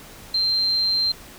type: tone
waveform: sine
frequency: 4148 Hz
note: C8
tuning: 16 cents flat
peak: -18 dBFS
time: 0.34-1.12 s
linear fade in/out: 5 ms
effects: pink hiss -43 dBFS RMS until 1.38 s